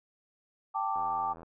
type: chord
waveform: sine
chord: G suspended second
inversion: none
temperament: equal with one note detuned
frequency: 784 / 886.1 / 1174.7 Hz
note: G5 / A5 / D6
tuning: 0 / +12 / 0 cents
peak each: -33 dBFS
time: 0.74-1.34 s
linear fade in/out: 20 ms
type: click train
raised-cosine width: 1 ms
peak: -34 dBFS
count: 40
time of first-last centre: 0.96-1.432 s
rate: 82.7 Hz
effects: none